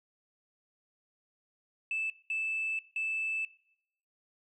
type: tone bursts at uneven times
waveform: sine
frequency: 2632 Hz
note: E7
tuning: 3 cents flat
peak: -29 dBFS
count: 3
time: 1.91-2.1 / 2.3-2.79 / 2.96-3.45 s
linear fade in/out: 2 ms
effects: noise-tail reverb RT60 0.7 s tail -21 dB re dry + tanh soft clip ceiling -26 dBFS